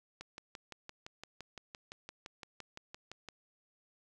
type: click train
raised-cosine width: 0.2 ms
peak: -28 dBFS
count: 19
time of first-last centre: 0.21-3.287 s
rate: 5.85 Hz
effects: none